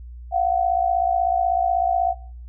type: tone pair together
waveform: sine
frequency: 694 / 750.2 Hz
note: F5 / F#5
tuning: -11 / +24 cents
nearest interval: minor second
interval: 135 cents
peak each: -20 dBFS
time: 0.31-2.15 s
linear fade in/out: 50 ms
effects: noise-tail reverb RT60 0.5 s tail -20 dB re dry + added 60 Hz sine -35 dBFS peak until 2.48 s